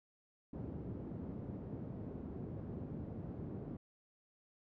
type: band-pass noise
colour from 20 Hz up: pink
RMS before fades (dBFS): -45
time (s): 0.53-3.77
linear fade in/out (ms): 5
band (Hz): 100 to 320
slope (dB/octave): 12
effects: none